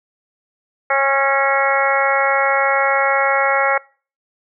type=harmonic tone with a mistuned harmonic; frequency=273.6 Hz; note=C#4; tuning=23 cents flat; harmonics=2 / 3 / 4 / 5 / 6 / 7 / 8; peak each=-19 / -20 / -24 / -20 / -25 / -22 / -22 dBFS; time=0.9-3.78 s; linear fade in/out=5 ms; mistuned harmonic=6; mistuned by=+17 cents; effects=noise-tail reverb RT60 0.4 s tail -25 dB re dry